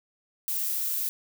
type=noise; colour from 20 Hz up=violet; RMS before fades=-29 dBFS; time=0.48-1.09 s; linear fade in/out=0 ms; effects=none